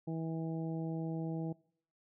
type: harmonic tone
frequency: 162.3 Hz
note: E3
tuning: 27 cents flat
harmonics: 1 / 2 / 3 / 4 / 5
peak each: -37 / -40 / -47 / -50 / -51 dBFS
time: 0.07-1.53 s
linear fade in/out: 10 ms
effects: noise-tail reverb RT60 0.6 s tail -23 dB re dry